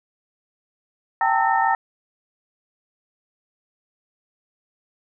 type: tone cluster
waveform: sine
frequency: 780 / 860 / 906 / 1309 / 1825 Hz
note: G5 / A5 / A#5 / E6 / A#6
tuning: -9 / -40 / -50 / -13 / -37 cents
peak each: -21 / -28 / -20 / -26 / -25 dBFS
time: 1.21-1.75 s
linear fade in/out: 2 ms
effects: none